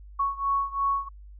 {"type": "beating tone pair", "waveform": "sine", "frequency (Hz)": [1108.7, 1111.6], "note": ["C#6", "C#6"], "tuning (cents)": [0, 4], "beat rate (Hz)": 2.9, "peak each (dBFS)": [-26, -28], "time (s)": [0.19, 1.09], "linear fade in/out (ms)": 10, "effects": ["added 50 Hz sine -43 dBFS peak until 1.39 s"]}